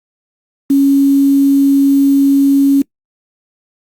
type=tone with quantisation; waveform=sine; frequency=277.2 Hz; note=C#4; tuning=in tune; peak=-6 dBFS; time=0.7-2.82 s; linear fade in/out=5 ms; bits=5; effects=noise-tail reverb RT60 0.1 s tail -23 dB re dry + Opus 48 kbps